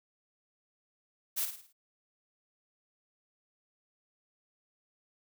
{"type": "noise with echo", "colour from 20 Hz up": "blue", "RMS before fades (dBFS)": -32, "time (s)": [1.36, 1.46], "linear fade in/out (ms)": 20, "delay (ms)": 54, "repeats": 5, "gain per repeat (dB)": -7, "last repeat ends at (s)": 1.73, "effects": []}